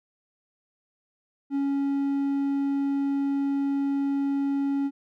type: tone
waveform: triangle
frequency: 278.3 Hz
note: C#4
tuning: 7 cents sharp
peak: -21 dBFS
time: 1.5-4.91 s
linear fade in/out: 50 ms
effects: none

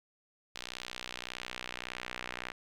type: tone with band-pass filter sweep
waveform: sawtooth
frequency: 61.74 Hz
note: B1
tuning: in tune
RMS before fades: -43 dBFS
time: 0.55-2.52 s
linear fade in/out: 5 ms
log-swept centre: 3800 to 2100 Hz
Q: 1.3
effects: none

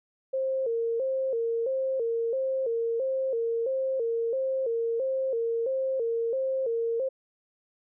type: tone with vibrato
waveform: sine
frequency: 493.9 Hz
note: B4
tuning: in tune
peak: -25 dBFS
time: 0.33-7.09 s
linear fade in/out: 10 ms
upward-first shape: square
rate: 1.5 Hz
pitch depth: 120 cents each way
effects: none

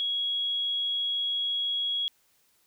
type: tone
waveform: sine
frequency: 3322 Hz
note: G#7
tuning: in tune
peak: -26 dBFS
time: 0-2.08 s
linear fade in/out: 0 ms
effects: white hiss -67 dBFS RMS until 2.66 s

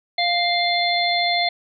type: harmonic tone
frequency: 698.5 Hz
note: F5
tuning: in tune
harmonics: 1 / 3 / 5 / 6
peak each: -21 / -23 / -25 / -24 dBFS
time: 0.18-1.49 s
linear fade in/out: 5 ms
effects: none

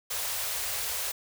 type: band-stop noise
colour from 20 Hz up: white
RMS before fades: -32 dBFS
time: 0.1-1.12 s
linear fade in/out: 10 ms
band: 120 to 420 Hz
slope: 48 dB/octave
effects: none

